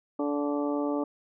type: harmonic tone with a mistuned harmonic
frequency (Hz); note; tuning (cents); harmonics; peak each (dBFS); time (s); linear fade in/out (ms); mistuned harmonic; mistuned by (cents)
145.1; D3; -21; 2 / 3 / 4 / 5 / 6 / 7 / 8; -28 / -34 / -33 / -42 / -38 / -50 / -40; 0.19-1.04; 5; 7; +53
effects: none